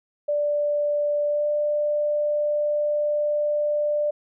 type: tone with pitch glide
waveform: sine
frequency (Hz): 587.3 to 593.1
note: D5 to D5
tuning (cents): 0 to +17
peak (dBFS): -20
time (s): 0.28-4.11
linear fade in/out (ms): 10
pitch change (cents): +17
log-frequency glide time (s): 1.27-1.47
effects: none